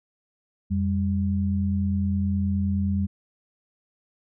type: tone pair together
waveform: sine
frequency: 87.95 / 197.6 Hz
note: F2 / G3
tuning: +13 / +14 cents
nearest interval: octave + major second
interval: 1401 cents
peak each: -24 dBFS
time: 0.7-3.07 s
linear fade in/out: 20 ms
effects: none